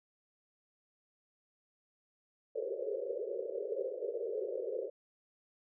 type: band-pass noise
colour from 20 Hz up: white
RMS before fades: -38 dBFS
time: 2.55-4.9 s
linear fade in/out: 10 ms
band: 380 to 560 Hz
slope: 96 dB/octave
effects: none

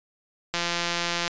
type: click train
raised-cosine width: 0.2 ms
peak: -9 dBFS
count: 128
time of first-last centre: 0.54-1.278 s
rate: 172 Hz
effects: resampled to 16000 Hz

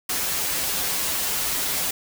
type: noise with comb filter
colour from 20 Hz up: white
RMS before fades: -25 dBFS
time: 0.09-1.91 s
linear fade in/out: 5 ms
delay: 8.6 ms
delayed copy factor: -0.8
effects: none

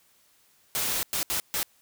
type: noise bursts at uneven times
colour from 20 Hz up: white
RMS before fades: -28 dBFS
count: 4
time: 0.75-1.03 / 1.13-1.23 / 1.3-1.4 / 1.54-1.63 s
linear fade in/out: 0 ms
effects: white hiss -63 dBFS RMS until 1.81 s

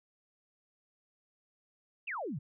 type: exponential sweep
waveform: sine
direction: down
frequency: 2873 to 116.54 Hz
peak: -35 dBFS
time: 2.07-2.39 s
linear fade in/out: 10 ms
effects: none

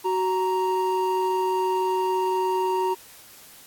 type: tone pair together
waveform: triangle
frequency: 373.6 / 932.3 Hz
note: F#4 / A#5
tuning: +17 / 0 cents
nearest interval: octave + major third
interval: 1583 cents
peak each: -22 dBFS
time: 0.04-2.95 s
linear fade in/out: 20 ms
effects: white hiss -48 dBFS RMS until 3.66 s + AAC 64 kbps

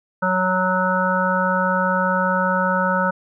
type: harmonic tone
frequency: 185 Hz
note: F#3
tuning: in tune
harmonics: 1 / 3 / 5 / 7 / 8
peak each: -23 / -23 / -23 / -23 / -23 dBFS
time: 0.22-3.11 s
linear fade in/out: 10 ms
effects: none

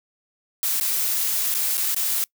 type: noise with dropouts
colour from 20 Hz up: blue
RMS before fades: -23 dBFS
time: 0.63-2.24 s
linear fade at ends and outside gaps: 0 ms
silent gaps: 0.799-0.81 / 1.541-1.549 / 1.771-1.778 / 1.945-1.964 s
effects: noise-tail reverb RT60 0.1 s tail -25 dB re dry

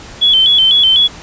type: tone with vibrato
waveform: sine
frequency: 3231 Hz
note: G#7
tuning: 48 cents flat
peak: -6 dBFS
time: 0.21-1.08 s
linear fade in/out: 20 ms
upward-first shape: square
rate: 4 Hz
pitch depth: 77 cents each way
effects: pink hiss -33 dBFS RMS until 1.22 s + resampled to 16000 Hz

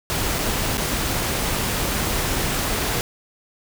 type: noise with dropouts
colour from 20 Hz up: pink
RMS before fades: -23 dBFS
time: 0.1-3.01 s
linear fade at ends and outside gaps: 0 ms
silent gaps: 0.386-0.39 / 0.771-0.779 s
effects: none

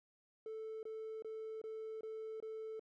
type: tone bursts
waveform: triangle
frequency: 440 Hz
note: A4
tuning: in tune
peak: -40 dBFS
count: 6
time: 0.46-2.795 s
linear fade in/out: 2 ms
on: 370 ms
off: 23 ms
effects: tanh soft clip ceiling -38 dBFS

